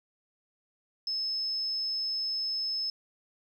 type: tone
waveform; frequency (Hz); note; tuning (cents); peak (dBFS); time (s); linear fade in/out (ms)
sine; 5210; E8; -21; -29; 1.07-2.9; 2
effects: 10-bit